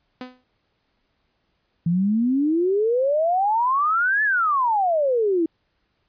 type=tone with exponential decay; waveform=sawtooth; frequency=252.6 Hz; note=B3; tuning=39 cents sharp; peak=-25 dBFS; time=0.21-0.44 s; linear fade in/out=2 ms; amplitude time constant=49 ms
type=exponential two-way sweep; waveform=sine; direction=up then down; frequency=164.1 to 1760 to 316.2 Hz; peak=-17 dBFS; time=1.86-5.46 s; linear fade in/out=5 ms; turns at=4.23 s
effects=pink hiss -70 dBFS RMS until 6.08 s + resampled to 11025 Hz